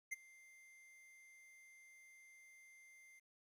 square tone with ADSR envelope, 2093 Hz, C7, in tune, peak -39 dBFS, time 0.11-3.2 s, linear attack 18 ms, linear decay 19 ms, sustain -23 dB, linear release 16 ms, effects resampled to 32000 Hz + 13-bit

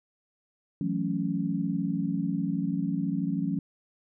sine chord, F# minor seventh, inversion third, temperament equal with one note detuned, 164.81 / 185 / 218.7 / 277.2 Hz, E3 / F#3 / A3 / C#4, 0 / 0 / -10 / 0 cents, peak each -32 / -30 / -34 / -31 dBFS, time 0.81-3.59 s, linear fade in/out 2 ms, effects none

